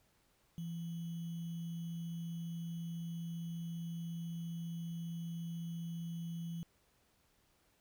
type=tone with sample-and-hold; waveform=sine; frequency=167.7 Hz; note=E3; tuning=30 cents sharp; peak=-39 dBFS; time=0.58-6.63 s; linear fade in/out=0 ms; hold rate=3150 Hz; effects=pink hiss -73 dBFS RMS until 7.8 s